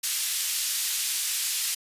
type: band-pass noise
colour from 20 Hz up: white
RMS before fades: -28 dBFS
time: 0.03-1.75 s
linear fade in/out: 10 ms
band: 2700 to 12000 Hz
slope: 12 dB/octave
effects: resampled to 32000 Hz